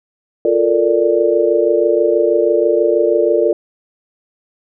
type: chord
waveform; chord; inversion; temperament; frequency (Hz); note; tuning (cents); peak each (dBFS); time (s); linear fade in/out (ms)
sine; Bb major seventh; second; equal; 349.2 / 440 / 466.2 / 587.3; F4 / A4 / Bb4 / D5; 0 / 0 / 0 / 0; -16; 0.45-3.53; 2
effects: none